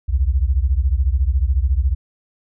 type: beating tone pair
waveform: sine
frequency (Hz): 61 / 75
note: B1 / D2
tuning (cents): -21 / +37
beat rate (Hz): 14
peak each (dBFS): -16 / -18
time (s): 0.08-1.95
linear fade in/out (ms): 20
effects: none